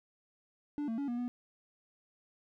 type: tone with pitch steps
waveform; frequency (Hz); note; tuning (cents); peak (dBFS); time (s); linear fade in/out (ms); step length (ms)
triangle; 292.9 / 226.1 / 282.3 / 240 / 244.7; D4 / A3 / C#4 / B3 / B3; -5 / +47 / +32 / -49 / -16; -31; 0.78-1.28; 0; 100
effects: none